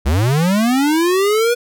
square linear sweep, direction up, 61.3 to 487 Hz, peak -13 dBFS, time 0.05-1.55 s, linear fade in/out 20 ms, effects none

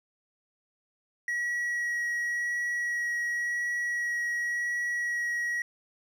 triangle tone with vibrato, 1915 Hz, A#6, 46 cents sharp, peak -26 dBFS, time 1.28-5.62 s, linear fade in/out 2 ms, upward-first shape sine, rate 0.92 Hz, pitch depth 8 cents each way, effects none

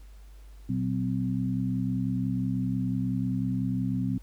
sine tone cluster, 121.3 / 187.2 / 257.5 Hz, B2 / F#3 / C4, -31 / +20 / -28 cents, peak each -30 dBFS, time 0.69-4.18 s, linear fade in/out 5 ms, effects added 50 Hz sine -45 dBFS peak until 4.22 s + pink hiss -62 dBFS RMS until 4.22 s

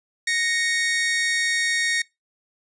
sawtooth tone pair together, 1864.7 / 2218 Hz, A#6 / C#7, 0 / 0 cents, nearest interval minor third, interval 300 cents, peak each -18 / -23 dBFS, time 0.27-2.02 s, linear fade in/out 5 ms, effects noise-tail reverb RT60 0.2 s tail -23 dB re dry + resampled to 22050 Hz

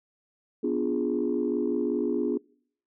sine chord, B diminished seventh, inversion none, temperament equal with one note detuned, 246.9 / 291.8 / 349.2 / 415.3 Hz, B3 / D4 / F4 / Ab4, 0 / -11 / 0 / 0 cents, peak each -29 dBFS, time 0.63-2.38 s, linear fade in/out 10 ms, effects noise-tail reverb RT60 0.6 s tail -25 dB re dry + tanh soft clip ceiling -16 dBFS

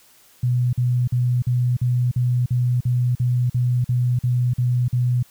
sine tone bursts, 123.47 Hz, B2, in tune, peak -16 dBFS, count 14, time 0.43-5.228 s, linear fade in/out 5 ms, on 300 ms, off 46 ms, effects white hiss -53 dBFS RMS until 5.3 s

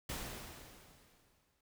pink noise with exponential decay, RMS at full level -40 dBFS, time 0.09-1.61 s, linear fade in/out 5 ms, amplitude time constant 330 ms, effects noise-tail reverb RT60 0.2 s tail -26 dB re dry

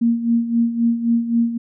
sine tone with tremolo, 233.1 Hz, A#3, in tune, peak -12 dBFS, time 0.01-1.58 s, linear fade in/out 10 ms, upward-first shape sine, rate 3.8 Hz, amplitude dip 70%, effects none

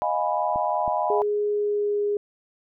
sine chord, F half-diminished seventh, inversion third, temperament equal with one note detuned, 622.3 / 705.3 / 830.6 / 987.8 Hz, Eb5 / F5 / Ab5 / Cb6, 0 / +17 / 0 / 0 cents, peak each -27 dBFS, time 0.02-1.22 s, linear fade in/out 0 ms
clicks, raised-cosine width 3 ms, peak -24 dBFS, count 2, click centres 0.559 / 0.879 s
sine tone with pitch glide, 415.3 to 411.5 Hz, G#4 to G#4, 0 to -16 cents, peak -21 dBFS, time 1.1-2.17 s, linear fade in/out 2 ms, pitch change -16 cents, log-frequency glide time 1.47-2.03 s
effects none

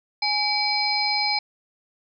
harmonic tone with a mistuned harmonic, 834 Hz, G#5, 7 cents sharp, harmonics 1 / 3 / 5 / 6, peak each -26 / -26 / -26 / -26 dBFS, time 0.22-1.39 s, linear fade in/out 5 ms, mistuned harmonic 3, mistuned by -150 cents, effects none

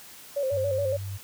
sine tone with vibrato, 546 Hz, C#5, 26 cents flat, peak -24 dBFS, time 0.36-0.97 s, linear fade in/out 10 ms, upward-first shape square, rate 7.1 Hz, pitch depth 66 cents each way
sine tone, 98 Hz, G2, in tune, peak -31 dBFS, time 0.51-1.18 s, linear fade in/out 20 ms
effects white hiss -47 dBFS RMS until 1.23 s + high-pass 60 Hz 12 dB/octave

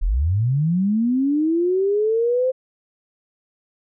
sine linear sweep, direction up, 32.33 to 523.3 Hz, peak -16 dBFS, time 0.01-2.52 s, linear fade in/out 20 ms, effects none

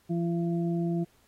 harmonic tone, 170 Hz, F3, 46 cents flat, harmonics 1 / 2 / 4, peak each -27 / -31 / -40 dBFS, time 0.09-1.05 s, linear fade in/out 20 ms, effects pink hiss -65 dBFS RMS until 1.27 s + AAC 48 kbps

